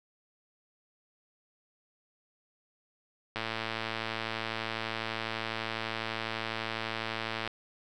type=click train; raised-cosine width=0.3 ms; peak=-17 dBFS; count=462; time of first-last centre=3.36-7.476 s; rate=112 Hz; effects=none